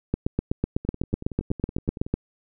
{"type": "two click trains", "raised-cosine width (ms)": 3, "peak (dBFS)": [-21, -9], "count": [14, 17], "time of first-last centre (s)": [[0.85, 2.065], [0.14, 2.14]], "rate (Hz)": [10.7, 8], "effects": []}